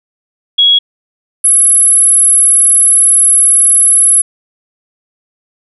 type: tone pair in turn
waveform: sine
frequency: 3326 / 10819 Hz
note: G#7 / E9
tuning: +2 / +44 cents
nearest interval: octave + minor sixth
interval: 2042 cents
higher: second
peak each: -4 dBFS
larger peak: neither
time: 0.58-0.79 / 1.44-4.22 s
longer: second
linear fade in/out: 10 ms
effects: none